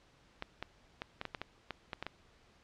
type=clicks; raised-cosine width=0.3 ms; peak=-22 dBFS; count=11; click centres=0.424 / 0.626 / 1.019 / 1.214 / 1.253 / 1.348 / 1.416 / 1.707 / 1.932 / 2.026 / 2.066 s; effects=pink hiss -65 dBFS RMS until 2.63 s + low-pass 5000 Hz 12 dB/octave